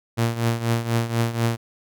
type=tone with tremolo; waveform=sawtooth; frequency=116.2 Hz; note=A#2; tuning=5 cents flat; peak=-13 dBFS; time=0.17-1.57 s; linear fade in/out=20 ms; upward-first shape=triangle; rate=4.1 Hz; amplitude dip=80%; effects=none